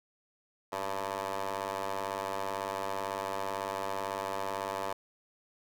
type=ring-modulated tone; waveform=15% pulse; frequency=98 Hz; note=G2; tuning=in tune; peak=-24 dBFS; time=0.72-4.93 s; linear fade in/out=5 ms; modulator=777 Hz; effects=none